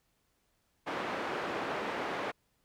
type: band-pass noise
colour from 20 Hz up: pink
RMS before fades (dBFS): -36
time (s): 0.86-2.32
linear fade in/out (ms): 20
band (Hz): 330 to 1900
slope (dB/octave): 12
effects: pink hiss -75 dBFS RMS until 2.64 s